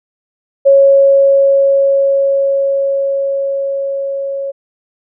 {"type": "tone with level ramp", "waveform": "sine", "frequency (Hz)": 551, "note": "C#5", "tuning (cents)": -11, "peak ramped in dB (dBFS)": [-3, -17], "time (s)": [0.65, 4.52], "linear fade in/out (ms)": 20, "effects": []}